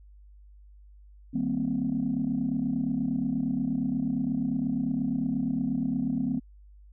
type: chord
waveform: sine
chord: C minor seventh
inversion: first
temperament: equal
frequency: 155.56 / 196 / 233.1 / 261.6 Hz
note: Eb3 / G3 / Bb3 / C4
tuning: 0 / 0 / 0 / 0 cents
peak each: -34 / -33 / -29 / -28 dBFS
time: 1.33-6.4 s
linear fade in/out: 20 ms
effects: tanh soft clip ceiling -18 dBFS + added 50 Hz sine -49 dBFS peak until 6.92 s